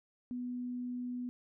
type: tone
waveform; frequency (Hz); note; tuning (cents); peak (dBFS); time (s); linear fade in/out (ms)
sine; 246.9; B3; 0; -36; 0.31-1.29; 0
effects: none